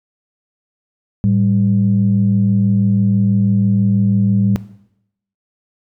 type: tone pair together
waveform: sine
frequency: 110 / 196.13 Hz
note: A2 / G3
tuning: 0 / +1 cents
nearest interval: minor seventh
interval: 1001 cents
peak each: -13 dBFS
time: 1.24-4.56 s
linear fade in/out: 0 ms
effects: noise-tail reverb RT60 0.8 s tail -17 dB re dry + tanh soft clip ceiling -4 dBFS